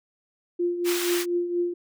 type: tone with tremolo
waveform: sine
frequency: 349.7 Hz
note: F4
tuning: 2 cents sharp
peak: -20 dBFS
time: 0.59-1.74 s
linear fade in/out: 10 ms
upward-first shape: triangle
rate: 4.2 Hz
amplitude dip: 65%
type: high-pass noise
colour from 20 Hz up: pink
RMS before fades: -30 dBFS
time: 0.84-1.26 s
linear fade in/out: 50 ms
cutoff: 1400 Hz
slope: 12 dB/octave
effects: none